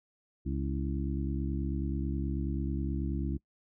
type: harmonic tone with a mistuned harmonic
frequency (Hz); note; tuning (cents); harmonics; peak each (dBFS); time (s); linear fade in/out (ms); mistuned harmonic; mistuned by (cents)
69.3; C#2; 0; 1 / 2 / 3 / 4 / 5; -33 / -36 / -38 / -39 / -40; 0.45-3.38; 20; 5; -86
effects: noise-tail reverb RT60 0.1 s tail -23 dB re dry